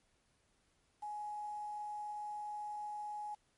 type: tone with quantisation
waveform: sine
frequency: 837 Hz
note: G#5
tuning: 13 cents sharp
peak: -40 dBFS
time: 1.02-3.35 s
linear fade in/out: 10 ms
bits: 10
effects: pink hiss -75 dBFS RMS until 3.57 s + MP3 48 kbps